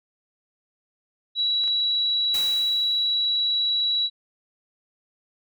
sine tone, 3909 Hz, B7, 19 cents flat, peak -20 dBFS, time 1.35-4.1 s, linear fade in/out 50 ms
clicks, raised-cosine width 0.2 ms, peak -24 dBFS, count 2, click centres 1.638 / 1.677 s
white noise with exponential decay, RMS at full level -32 dBFS, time 2.34-3.4 s, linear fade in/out 2 ms, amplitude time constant 230 ms
effects none

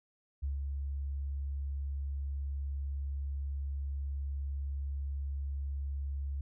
sine tone with ADSR envelope, 69.7 Hz, C#2, 10 cents sharp, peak -30 dBFS, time 0.42-6.41 s, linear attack 19 ms, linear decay 140 ms, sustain -3 dB, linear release 3 ms, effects tanh soft clip ceiling -26 dBFS

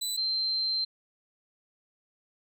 25% pulse / sine tone pair in turn, 3992 / 4128 Hz, B7 / C8, +18 / -24 cents, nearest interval minor second, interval 58 cents, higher second, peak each -26 dBFS, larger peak neither, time 0.01-0.17 / 0.17-0.85 s, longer second, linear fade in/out 10 ms, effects none

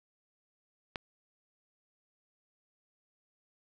click, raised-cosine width 0.3 ms, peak -19 dBFS, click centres 0.958 s, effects 10-bit

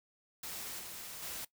white noise with level steps, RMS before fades -43 / -46 / -42 dBFS, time 0.43-1.45 s, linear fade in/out 5 ms, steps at 0.79 / 1.22 s, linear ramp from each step 10 ms, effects noise-tail reverb RT60 0.1 s tail -19 dB re dry

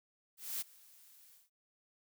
blue noise with ADSR envelope, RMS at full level -37 dBFS, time 0.37-1.5 s, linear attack 240 ms, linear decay 17 ms, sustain -24 dB, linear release 170 ms, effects none

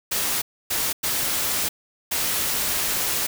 white noise bursts at uneven times, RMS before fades -24 dBFS, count 4, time 0.11-0.42 / 0.7-0.93 / 1.03-1.69 / 2.11-3.27 s, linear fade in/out 10 ms, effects none

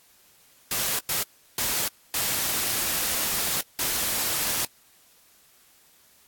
white noise bursts at uneven times, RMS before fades -26 dBFS, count 5, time 0.71-0.99 / 1.09-1.23 / 1.58-1.88 / 2.14-3.61 / 3.79-4.65 s, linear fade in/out 2 ms, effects white hiss -58 dBFS RMS until 6.27 s + AAC 64 kbps

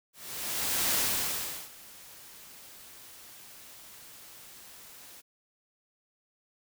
white noise with ADSR envelope, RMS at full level -27 dBFS, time 0.13-5.22 s, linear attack 810 ms, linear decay 750 ms, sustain -23 dB, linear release 27 ms, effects none

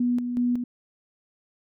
sine tone with tremolo, 244.1 Hz, B3, 20 cents flat, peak -20 dBFS, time 0-0.64 s, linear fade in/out 5 ms, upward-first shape square, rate 2.7 Hz, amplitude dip 50%, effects none

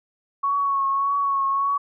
sine tone with vibrato, 1108.7 Hz, C#6, in tune, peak -19 dBFS, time 0.43-1.78 s, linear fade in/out 10 ms, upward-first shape triangle, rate 1.7 Hz, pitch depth 32 cents each way, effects none

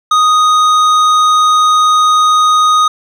sine tone with hard clipping, 1244.5 Hz, D#6, in tune, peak -8 dBFS, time 0.11-2.88 s, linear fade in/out 5 ms, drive 10 dB, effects none

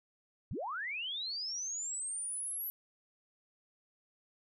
sine linear sweep, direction up, 61.74 to 11840 Hz, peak -36 dBFS, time 0.51-2.7 s, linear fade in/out 0 ms, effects none

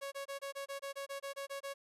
sawtooth tone bursts, 554.4 Hz, C#5, in tune, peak -36 dBFS, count 13, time 0.01-1.74 s, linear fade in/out 20 ms, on 110 ms, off 25 ms, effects resampled to 32000 Hz + 13-bit

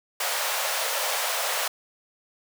pink high-pass noise, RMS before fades -27 dBFS, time 0.2-1.68 s, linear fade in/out 5 ms, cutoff 520 Hz, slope 48 dB/octave, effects none

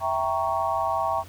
sine chord, E diminished seventh, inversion none, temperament equal, 659.3 / 784 / 932.3 / 1108.7 Hz, E5 / G5 / Bb5 / Db6, 0 / 0 / 0 / 0 cents, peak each -28 dBFS, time 0-1.24 s, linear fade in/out 50 ms, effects added 90 Hz sine -43 dBFS peak until 1.28 s + pink hiss -49 dBFS RMS until 1.28 s

